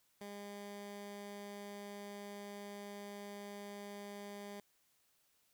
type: tone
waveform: 15% pulse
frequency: 203.1 Hz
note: G#3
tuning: 38 cents flat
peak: -40 dBFS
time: 0.21-4.6 s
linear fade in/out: 2 ms
effects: white hiss -75 dBFS RMS until 5.53 s